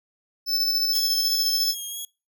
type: tone with tremolo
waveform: square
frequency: 5274 Hz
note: E8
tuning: in tune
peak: -20 dBFS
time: 0.46-1.75 s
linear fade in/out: 50 ms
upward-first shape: square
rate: 14 Hz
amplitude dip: 30%
type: tone with vibrato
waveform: 10% pulse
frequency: 3283 Hz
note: G#7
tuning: 21 cents flat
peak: -24 dBFS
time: 0.93-2.05 s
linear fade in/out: 2 ms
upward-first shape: sine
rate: 3 Hz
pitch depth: 23 cents each way
type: noise with exponential decay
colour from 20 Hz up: blue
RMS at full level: -29 dBFS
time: 0.95-1.08 s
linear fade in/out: 1 ms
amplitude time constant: 28 ms
effects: noise-tail reverb RT60 0.3 s tail -24 dB re dry